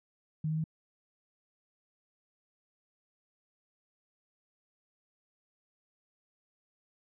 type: tone with pitch steps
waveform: sine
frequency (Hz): 155.56 / 157.19 / 158.83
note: D#3 / D#3 / D#3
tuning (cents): 0 / +18 / +36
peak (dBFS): -29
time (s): 0.44-0.641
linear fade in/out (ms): 5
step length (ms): 67
effects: none